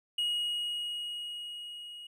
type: tone with level ramp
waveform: triangle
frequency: 2889 Hz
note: F#7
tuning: 42 cents flat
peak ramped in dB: -26 to -42 dBFS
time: 0.18-2.07 s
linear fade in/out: 5 ms
effects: none